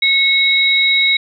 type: tone pair together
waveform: sine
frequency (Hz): 2192 / 3821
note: C#7 / A#7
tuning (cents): -20 / +42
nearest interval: minor seventh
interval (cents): 962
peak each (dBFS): -13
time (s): 0.02-1.17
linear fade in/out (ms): 5
effects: none